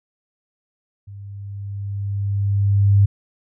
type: tone with level ramp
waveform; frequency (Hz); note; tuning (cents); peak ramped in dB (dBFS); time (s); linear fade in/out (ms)
sine; 100; G2; +35; -34 to -9; 1.07-3.06; 10
effects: none